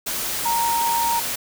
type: tone in noise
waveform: sine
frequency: 931 Hz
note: A#5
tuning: 2 cents flat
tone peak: -19 dBFS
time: 0.45-1.2 s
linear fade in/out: 10 ms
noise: white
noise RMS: -26 dBFS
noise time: 0.06-1.36 s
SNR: +4 dB
effects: none